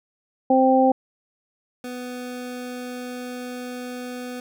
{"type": "harmonic tone", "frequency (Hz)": 261.6, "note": "C4", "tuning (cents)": 0, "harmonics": [1, 2, 3], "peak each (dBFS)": [-18, -18, -18], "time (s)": [0.5, 0.92], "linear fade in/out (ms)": 5}
{"type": "tone", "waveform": "25% pulse", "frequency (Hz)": 248.6, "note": "B3", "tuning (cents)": 12, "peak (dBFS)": -27, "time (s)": [1.84, 4.4], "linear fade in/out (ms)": 2}
{"effects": []}